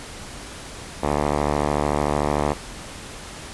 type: tone with low-pass filter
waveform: 5% pulse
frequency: 73.42 Hz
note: D2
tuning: in tune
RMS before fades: -22 dBFS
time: 1.02-2.54 s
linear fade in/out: 20 ms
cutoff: 1300 Hz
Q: 1.5
effects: pink hiss -37 dBFS RMS until 3.53 s + resampled to 24000 Hz